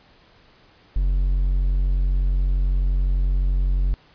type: tone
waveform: triangle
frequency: 45.83 Hz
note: F#1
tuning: 16 cents flat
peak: -15 dBFS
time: 0.96-3.94 s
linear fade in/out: 0 ms
effects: pink hiss -54 dBFS RMS until 4.14 s + resampled to 11025 Hz